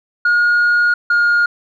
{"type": "tone pair in turn", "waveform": "sine", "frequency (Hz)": [1434, 1422.5], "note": ["F6", "F6"], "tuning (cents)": [45, 31], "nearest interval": "unison", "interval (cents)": 14, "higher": "first", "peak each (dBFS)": -8, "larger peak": "neither", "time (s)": [[0.25, 0.94], [1.1, 1.46]], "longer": "first", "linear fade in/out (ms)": 5, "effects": ["tanh soft clip ceiling -9 dBFS"]}